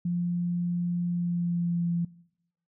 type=tone with pitch glide; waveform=sine; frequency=174.61 to 171.21 Hz; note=F3 to F3; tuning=0 to -34 cents; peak=-25 dBFS; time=0.05-2.05 s; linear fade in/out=5 ms; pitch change=-34 cents; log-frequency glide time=1.08-1.93 s; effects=noise-tail reverb RT60 0.8 s tail -22 dB re dry